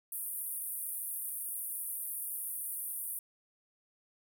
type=band-pass noise; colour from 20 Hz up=pink; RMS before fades=-39 dBFS; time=0.12-3.19 s; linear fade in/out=2 ms; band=9200 to 16000 Hz; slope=96 dB/octave; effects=none